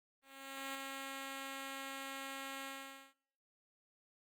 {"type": "tone with ADSR envelope", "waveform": "5% pulse", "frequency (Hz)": 271.3, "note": "C#4", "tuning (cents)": -37, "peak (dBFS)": -29, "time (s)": [0.22, 3.14], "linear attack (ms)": 530, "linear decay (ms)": 3, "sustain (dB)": -3, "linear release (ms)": 490, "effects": ["noise-tail reverb RT60 0.8 s tail -24 dB re dry", "Opus 32 kbps"]}